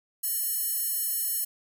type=tone with high-pass filter; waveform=square; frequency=601 Hz; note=D5; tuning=40 cents sharp; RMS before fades=-29 dBFS; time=0.23-1.45 s; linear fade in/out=10 ms; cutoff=11000 Hz; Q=1.7; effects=none